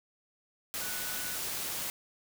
sine tone in noise, 1478 Hz, F#6, 2 cents flat, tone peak -44 dBFS, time 0.81-1.36 s, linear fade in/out 0 ms, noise white, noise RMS -36 dBFS, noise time 0.74-1.9 s, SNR -11 dB, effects none

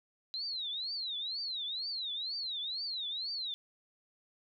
sine tone with vibrato, 4000 Hz, B7, 21 cents sharp, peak -35 dBFS, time 0.34-3.54 s, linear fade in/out 0 ms, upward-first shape triangle, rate 2.1 Hz, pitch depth 280 cents each way, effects none

